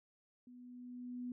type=tone with level ramp; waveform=sine; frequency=246.9 Hz; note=B3; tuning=in tune; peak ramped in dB=-54 to -39 dBFS; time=0.47-1.32 s; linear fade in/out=2 ms; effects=none